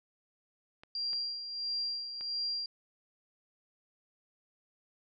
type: clicks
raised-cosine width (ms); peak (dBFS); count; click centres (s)
0.3; -34; 3; 0.835 / 1.132 / 2.21
type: tone with tremolo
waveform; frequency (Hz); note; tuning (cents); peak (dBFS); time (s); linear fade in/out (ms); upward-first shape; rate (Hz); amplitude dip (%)
sine; 4757; D8; +21; -31; 0.95-2.66; 2; sine; 1.5; 60
effects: none